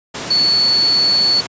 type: tone in noise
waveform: sine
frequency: 4435 Hz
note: C#8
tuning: in tune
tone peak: -11 dBFS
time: 0.3-1.41 s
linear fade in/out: 10 ms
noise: pink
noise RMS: -25 dBFS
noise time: 0.14-1.47 s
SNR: +11 dB
effects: high-pass 150 Hz 12 dB/octave + resampled to 16000 Hz